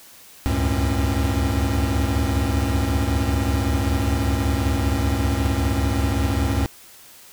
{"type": "tone cluster", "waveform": "square", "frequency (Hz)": [70.1, 75.3, 94.1, 109.3, 271.4], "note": ["C#2", "D2", "F#2", "A2", "C#4"], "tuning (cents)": [20, 44, 30, -11, -36], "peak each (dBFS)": [-23, -31, -26, -27, -27], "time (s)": [0.46, 6.66], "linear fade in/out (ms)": 0, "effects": ["white hiss -46 dBFS RMS until 7.32 s"]}